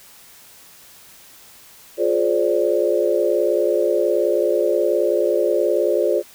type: chord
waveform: sine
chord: D half-diminished seventh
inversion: first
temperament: just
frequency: 352.4 / 422.9 / 528.6 / 587.3 Hz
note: F4 / Ab4 / C5 / D5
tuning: +16 / +31 / +18 / 0 cents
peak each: -21 dBFS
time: 1.97-6.23 s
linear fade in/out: 50 ms
effects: white hiss -46 dBFS RMS until 6.34 s